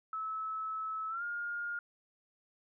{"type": "tone with pitch glide", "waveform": "sine", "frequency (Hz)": [1300, 1417.7], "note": ["E6", "F6"], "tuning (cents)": [-24, 26], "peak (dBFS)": -35, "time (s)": [0.13, 1.79], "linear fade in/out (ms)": 2, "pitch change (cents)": 150, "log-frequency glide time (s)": [1.09, 1.23], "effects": []}